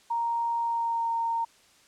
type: tone with pitch glide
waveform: sine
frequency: 932.3 to 921.1 Hz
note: A#5 to A#5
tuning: 0 to -21 cents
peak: -25 dBFS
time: 0.1-1.45 s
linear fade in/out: 10 ms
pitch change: -21 cents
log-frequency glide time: 0.59-1.11 s
effects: white hiss -59 dBFS RMS until 1.87 s + low-pass 8000 Hz 12 dB/octave